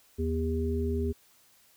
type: harmonic tone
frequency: 80.2 Hz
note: E2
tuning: 47 cents flat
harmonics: 1 / 3 / 5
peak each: -29 / -33 / -32 dBFS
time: 0.18-1.13 s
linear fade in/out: 20 ms
effects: white hiss -62 dBFS RMS until 1.76 s